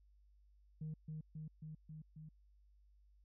sine tone with echo, 155.56 Hz, D#3, in tune, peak -40 dBFS, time 0.81-0.94 s, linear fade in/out 5 ms, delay 270 ms, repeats 5, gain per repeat -2 dB, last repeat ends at 2.29 s, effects tanh soft clip ceiling -39 dBFS + added 50 Hz sine -65 dBFS peak until 3.24 s

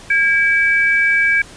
sine tone pair together, 1626.3 / 2300 Hz, G#6 / D7, -37 / -37 cents, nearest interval tritone, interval 600 cents, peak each -14 dBFS, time 0.1-1.42 s, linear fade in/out 5 ms, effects pink hiss -39 dBFS RMS until 1.56 s + resampled to 22050 Hz

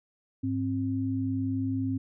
sine tone pair together, 103.2 / 265.1 Hz, G#2 / C4, -10 / +23 cents, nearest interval octave + major third, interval 1633 cents, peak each -31 / -28 dBFS, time 0.43-1.98 s, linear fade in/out 10 ms, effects none

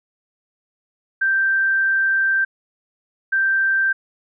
sine tone pair in turn, 1568 / 1568 Hz, G6 / G6, 0 / 0 cents, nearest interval unison, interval 0 cents, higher neither, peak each -15 dBFS, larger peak neither, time 1.21-2.45 / 3.32-3.93 s, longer first, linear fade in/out 10 ms, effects none

